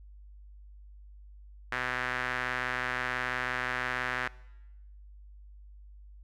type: tone with band-pass filter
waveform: sawtooth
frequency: 125.9 Hz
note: B2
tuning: 34 cents sharp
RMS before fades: -33 dBFS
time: 1.72-4.28 s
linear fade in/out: 2 ms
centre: 1700 Hz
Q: 2.7
effects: noise-tail reverb RT60 0.9 s tail -20 dB re dry + added 50 Hz sine -48 dBFS peak until 6.23 s